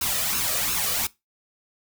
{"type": "noise with flanger", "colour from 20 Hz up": "white", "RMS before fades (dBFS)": -25, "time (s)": [0.01, 1.07], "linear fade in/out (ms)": 5, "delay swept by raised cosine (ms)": [0.75, 1.7], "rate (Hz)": 2.8, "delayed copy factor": 0.65, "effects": ["noise-tail reverb RT60 0.2 s tail -20 dB re dry"]}